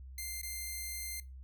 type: tone with dropouts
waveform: 5% pulse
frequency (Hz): 2094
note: C7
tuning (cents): +1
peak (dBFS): -29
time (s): 0.18-1.2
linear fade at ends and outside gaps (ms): 2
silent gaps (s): 0.415-0.431
effects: noise-tail reverb RT60 0.2 s tail -18 dB re dry + added 65 Hz sine -46 dBFS peak until 1.43 s